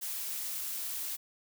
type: noise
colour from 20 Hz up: blue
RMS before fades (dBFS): -37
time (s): 0.01-1.17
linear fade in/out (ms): 20
effects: none